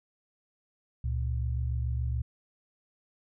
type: tone pair together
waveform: sine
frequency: 69.3 / 116.34 Hz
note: C#2 / A#2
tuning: 0 / -3 cents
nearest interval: major sixth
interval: 897 cents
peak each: -29 / -32 dBFS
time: 1.04-2.22 s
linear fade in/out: 5 ms
effects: none